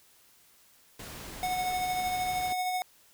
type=noise; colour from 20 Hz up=pink; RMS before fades=-43 dBFS; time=0.99-2.53 s; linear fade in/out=5 ms
type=tone with tremolo; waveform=square; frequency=734 Hz; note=F#5; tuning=14 cents flat; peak=-28 dBFS; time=1.43-2.82 s; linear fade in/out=0 ms; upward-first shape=sine; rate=13 Hz; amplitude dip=30%
effects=white hiss -61 dBFS RMS until 3.13 s